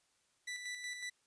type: tone with tremolo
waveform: sawtooth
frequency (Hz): 1975.5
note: B6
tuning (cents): 0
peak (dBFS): -36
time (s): 0.47-1.1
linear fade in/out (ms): 10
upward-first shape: square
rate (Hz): 5.4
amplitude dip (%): 45
effects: white hiss -75 dBFS RMS until 1.26 s + resampled to 22050 Hz